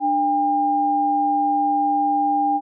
sine tone pair together, 296.7 / 802.7 Hz, D4 / G5, +18 / +41 cents, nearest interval octave + perfect fourth, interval 1723 cents, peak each -24 / -17 dBFS, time 0-2.61 s, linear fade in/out 50 ms, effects none

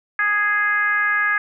sine tone with frequency modulation, 1661.2 Hz, G#6, in tune, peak -16 dBFS, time 0.19-1.38 s, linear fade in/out 2 ms, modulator 421 Hz, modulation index 0.89, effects none

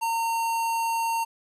square tone with notch filter, 915 Hz, A#5, 32 cents flat, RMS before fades -26 dBFS, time 0.01-1.25 s, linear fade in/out 20 ms, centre 3900 Hz, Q 1.9, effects resampled to 32000 Hz + 10-bit

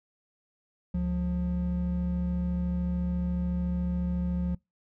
triangle tone pair together, 70.64 / 178 Hz, C#2 / F3, +33 / +33 cents, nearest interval octave + major third, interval 1600 cents, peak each -29 / -25 dBFS, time 0.94-4.55 s, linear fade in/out 5 ms, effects noise-tail reverb RT60 0.2 s tail -26 dB re dry + tanh soft clip ceiling -17 dBFS

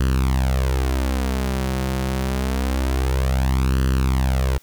sawtooth tone with flanger, 65.41 Hz, C2, in tune, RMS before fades -20 dBFS, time 0-4.58 s, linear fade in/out 5 ms, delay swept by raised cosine 0.66 to 5.56 ms, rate 0.26 Hz, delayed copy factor +0.75, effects white hiss -54 dBFS RMS until 4.62 s

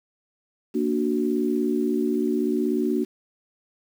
sine chord, Bb augmented, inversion none, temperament equal, 233.1 / 293.7 / 370 Hz, Bb3 / D4 / F#4, 0 / 0 / 0 cents, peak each -25 dBFS, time 0.74-3.05 s, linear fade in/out 20 ms, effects 8-bit

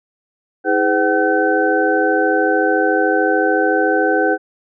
sine tone cluster, 321.6 / 415.1 / 509 / 757 / 1524 Hz, E4 / G#4 / C5 / F#5 / G6, -43 / -1 / -48 / +39 / -49 cents, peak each -19 dBFS, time 0.64-4.38 s, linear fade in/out 50 ms, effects none

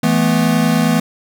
square chord, E suspended fourth, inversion none, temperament equal with one note detuned, 164.81 / 217 / 246.9 Hz, E3 / A3 / B3, 0 / -24 / 0 cents, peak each -17 dBFS, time 0.03-1 s, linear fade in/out 5 ms, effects none

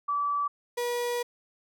sine / 35% pulse tone pair in turn, 1154 / 482.7 Hz, D6 / B4, -31 / -40 cents, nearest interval octave + minor third, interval 1509 cents, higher first, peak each -25 / -26 dBFS, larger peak first, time 0.08-0.48 / 0.77-1.23 s, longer second, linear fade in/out 10 ms, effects none

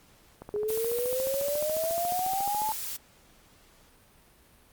click train, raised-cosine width 1 ms, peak -27 dBFS, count 33, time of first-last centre 0.42-2.69 s, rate 14.1 Hz
sine exponential sweep, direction up, 412.6 to 880 Hz, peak -27 dBFS, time 0.54-2.72 s, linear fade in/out 0 ms
blue noise, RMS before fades -35 dBFS, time 0.68-2.97 s, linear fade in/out 10 ms
effects pink hiss -59 dBFS RMS until 4.72 s + Opus 48 kbps

